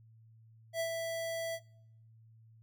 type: tone with ADSR envelope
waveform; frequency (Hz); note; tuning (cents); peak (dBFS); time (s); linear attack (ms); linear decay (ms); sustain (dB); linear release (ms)
square; 660; E5; +2; -31; 0.73-1.6; 71; 87; -4; 58
effects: noise-tail reverb RT60 0.7 s tail -23 dB re dry + added 112 Hz sine -57 dBFS peak until 2.62 s